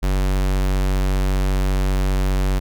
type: tone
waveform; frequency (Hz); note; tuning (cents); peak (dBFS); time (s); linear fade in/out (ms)
square; 47.45; F#1; +44; -17; 0.02-2.6; 20
effects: none